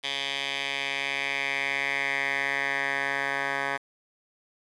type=tone with band-pass filter sweep; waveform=10% pulse; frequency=138.59 Hz; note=C#3; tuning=in tune; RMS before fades=-29 dBFS; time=0.03-3.78 s; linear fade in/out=20 ms; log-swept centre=3100 to 1500 Hz; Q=3.3; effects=resampled to 24000 Hz + 8-bit